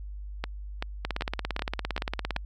two click trains, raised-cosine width 0.3 ms, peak -14 / -13 dBFS, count 6 / 24, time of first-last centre 0.44-2.363 / 1.05-2.364 s, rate 2.6 / 17.5 Hz, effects added 50 Hz sine -36 dBFS peak until 2.45 s

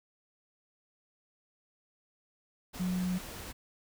sine tone in noise, 182.1 Hz, F#3, 27 cents flat, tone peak -29 dBFS, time 2.79-3.19 s, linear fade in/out 20 ms, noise pink, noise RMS -44 dBFS, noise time 2.73-3.53 s, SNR +12 dB, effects none

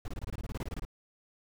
brown noise bursts, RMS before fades -36 dBFS, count 15, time 0.05-0.851 s, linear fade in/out 2 ms, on 31 ms, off 24 ms, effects none

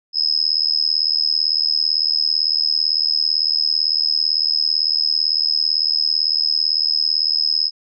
sine tone with amplitude modulation, 5120 Hz, D#8, 49 cents sharp, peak -11 dBFS, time 0.13-7.71 s, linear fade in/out 50 ms, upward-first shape sine, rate 77.9 Hz, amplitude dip 100%, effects none

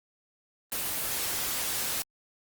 white noise, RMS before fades -31 dBFS, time 0.72-2.02 s, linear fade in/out 0 ms, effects Opus 24 kbps

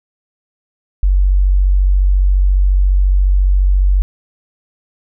sine tone, 47.2 Hz, F#1, 35 cents sharp, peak -8 dBFS, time 1.03-4.02 s, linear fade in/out 0 ms, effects none

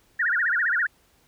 sine tone with vibrato, 1629 Hz, G#6, 34 cents flat, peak -20 dBFS, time 0.19-0.87 s, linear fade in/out 10 ms, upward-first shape sine, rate 15 Hz, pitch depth 270 cents each way, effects pink hiss -62 dBFS RMS until 1.27 s

